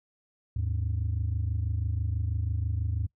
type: tone pair together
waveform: sine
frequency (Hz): 78.6 / 104.73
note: D#2 / G#2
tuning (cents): +18 / +15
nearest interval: perfect fourth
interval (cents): 497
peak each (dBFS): -28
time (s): 0.56-3.07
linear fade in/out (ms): 5
effects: noise-tail reverb RT60 0.1 s tail -21 dB re dry + tanh soft clip ceiling -22 dBFS